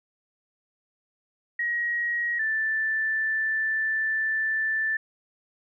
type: tone pair in turn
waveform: sine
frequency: 1895 / 1763.8 Hz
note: A#6 / A6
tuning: +28 / +4 cents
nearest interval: minor second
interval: 124 cents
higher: first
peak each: -24 / -23 dBFS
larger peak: second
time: 1.59-2.39 / 2.39-4.97 s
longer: second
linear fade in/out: 5 ms
effects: none